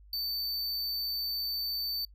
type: tone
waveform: square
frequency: 4557 Hz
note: C#8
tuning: 47 cents sharp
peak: -32 dBFS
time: 0.13-2.05 s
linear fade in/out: 2 ms
effects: noise-tail reverb RT60 0.1 s tail -25 dB re dry + added 50 Hz sine -52 dBFS peak until 2.14 s